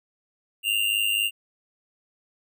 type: tone with amplitude modulation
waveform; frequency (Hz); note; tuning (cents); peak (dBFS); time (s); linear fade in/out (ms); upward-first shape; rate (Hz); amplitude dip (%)
square; 2794; F7; 0; -19; 0.63-1.31; 50; sine; 104; 70
effects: none